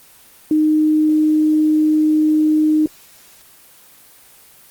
sine tone, 308.2 Hz, D#4, 16 cents flat, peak -11 dBFS, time 0.51-2.86 s, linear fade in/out 2 ms, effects white hiss -46 dBFS RMS until 4.7 s + Opus 24 kbps

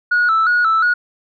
sine tone with vibrato, 1383 Hz, F6, 17 cents flat, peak -10 dBFS, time 0.11-0.94 s, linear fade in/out 10 ms, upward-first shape square, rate 2.8 Hz, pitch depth 83 cents each way, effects tanh soft clip ceiling -9 dBFS

